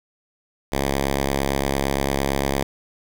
5% pulse tone, 68.8 Hz, C#2, 12 cents flat, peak -9 dBFS, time 0.72-2.63 s, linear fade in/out 5 ms, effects none

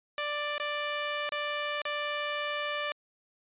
10% pulse tone with dropouts, 589 Hz, D5, 5 cents sharp, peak -22 dBFS, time 0.18-2.92 s, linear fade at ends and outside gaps 1 ms, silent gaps 0.581-0.599 / 1.292-1.321 / 1.818-1.853 s, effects resampled to 8000 Hz

